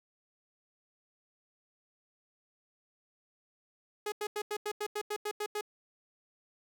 sawtooth tone bursts, 418.8 Hz, G#4, 15 cents sharp, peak -29 dBFS, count 11, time 4.06-5.611 s, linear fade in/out 5 ms, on 61 ms, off 88 ms, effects none

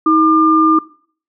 sine tone pair together, 317.8 / 1200 Hz, D#4 / D6, +37 / +37 cents, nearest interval octave + major seventh, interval 2300 cents, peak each -11 dBFS, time 0.06-0.79 s, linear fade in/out 5 ms, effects noise-tail reverb RT60 0.5 s tail -20 dB re dry

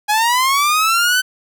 sawtooth linear sweep, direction up, 824 to 1530 Hz, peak -9 dBFS, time 0.08-1.22 s, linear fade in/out 20 ms, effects none

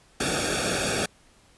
pink noise with comb filter, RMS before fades -26 dBFS, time 0.2-1.06 s, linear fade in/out 5 ms, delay 0.99 ms, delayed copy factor -0.95, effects pink hiss -58 dBFS RMS until 1.57 s + resampled to 24000 Hz

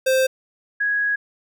square / sine tone pair in turn, 523.3 / 1661.4 Hz, C5 / G#6, 0 / 0 cents, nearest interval octave + minor sixth, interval 2000 cents, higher second, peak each -16 / -18 dBFS, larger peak first, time 0.06-0.27 / 0.8-1.16 s, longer second, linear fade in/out 10 ms, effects none

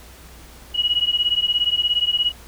sine beating tone pair, 2901 / 2918 Hz, F#7 / F#7, -35 / -25 cents, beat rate 17 Hz, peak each -20 dBFS, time 0.74-2.32 s, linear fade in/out 20 ms, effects added 60 Hz sine -44 dBFS peak until 2.47 s + pink hiss -45 dBFS RMS until 2.47 s

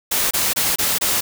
white noise bursts, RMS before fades -19 dBFS, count 5, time 0.11-1.21 s, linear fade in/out 10 ms, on 200 ms, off 25 ms, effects none

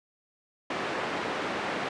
pink band-pass noise, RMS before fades -32 dBFS, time 0.7-1.89 s, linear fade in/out 5 ms, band 300 to 2400 Hz, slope 12 dB/octave, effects resampled to 22050 Hz

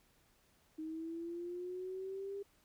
sine linear sweep, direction up, 312.1 to 402.1 Hz, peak -40 dBFS, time 0.78-2.43 s, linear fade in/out 10 ms, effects pink hiss -71 dBFS RMS until 2.64 s

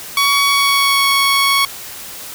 15% pulse tone with pitch glide, 1124 to 1109.2 Hz, C#6 to C#6, +24 to +1 cents, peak -5 dBFS, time 0.17-1.65 s, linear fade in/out 2 ms, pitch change -23 cents, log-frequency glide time 0.45-1.07 s, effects white hiss -31 dBFS RMS until 2.34 s

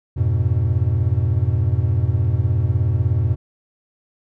triangle chord, F diminished, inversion none, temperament equal, 87.31 / 103.83 / 123.47 Hz, F2 / Ab2 / Cb3, 0 / 0 / 0 cents, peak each -18 dBFS, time 0.16-3.36 s, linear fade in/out 20 ms, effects none

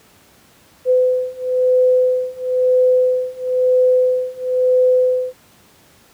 sine beating tone pair, 506 / 507 Hz, B4 / B4, +42 / +45 cents, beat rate 1 Hz, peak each -16 / -15 dBFS, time 0.85-5.34 s, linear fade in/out 50 ms, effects pink hiss -50 dBFS RMS until 6.13 s + high-pass 80 Hz 12 dB/octave

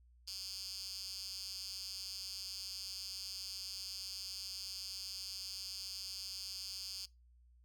10% pulse tone with high-pass filter, 192.2 Hz, G3, 34 cents flat, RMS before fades -45 dBFS, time 0.27-7.06 s, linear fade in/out 10 ms, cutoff 4800 Hz, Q 5.3, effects noise-tail reverb RT60 0.2 s tail -20 dB re dry + added 60 Hz sine -62 dBFS peak until 7.64 s

